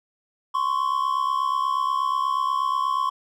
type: tone pair together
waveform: triangle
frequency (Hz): 1040.4 / 1108.7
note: C6 / C#6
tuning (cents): -10 / 0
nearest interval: minor second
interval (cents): 110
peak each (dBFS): -22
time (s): 0.54-3.1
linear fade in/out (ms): 10
effects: none